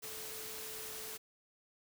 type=tone in noise; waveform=sine; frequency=437.1 Hz; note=A4; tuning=11 cents flat; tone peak=-52 dBFS; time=0.02-1.18 s; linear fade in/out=20 ms; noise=white; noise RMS=-45 dBFS; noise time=0.02-1.18 s; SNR=-10 dB; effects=none